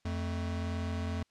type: tone pair together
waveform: square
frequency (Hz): 87.31 / 220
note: F2 / A3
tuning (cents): 0 / 0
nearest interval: octave + major third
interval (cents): 1600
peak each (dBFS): -34 / -40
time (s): 0.05-1.23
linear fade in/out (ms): 5
effects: white hiss -75 dBFS RMS until 1.3 s + low-pass 6000 Hz 12 dB/octave